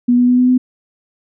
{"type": "tone with pitch steps", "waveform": "sine", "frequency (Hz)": [243.7, 246, 248.2, 250.6, 252.9], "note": ["B3", "B3", "B3", "B3", "B3"], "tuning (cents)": [-23, -7, 9, 25, 41], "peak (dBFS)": -8, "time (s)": [0.08, 0.58], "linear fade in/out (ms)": 10, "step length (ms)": 100, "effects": []}